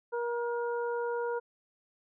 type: harmonic tone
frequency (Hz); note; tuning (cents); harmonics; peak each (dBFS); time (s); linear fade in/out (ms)
474.8; A#4; +32; 1 / 2 / 3; -31 / -37 / -41; 0.12-1.4; 20
effects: none